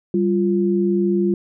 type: tone pair together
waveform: sine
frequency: 195.53 / 348.4 Hz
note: G3 / F4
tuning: -4 / -4 cents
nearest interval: minor seventh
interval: 1000 cents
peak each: -18 dBFS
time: 0.14-1.34 s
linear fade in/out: 2 ms
effects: none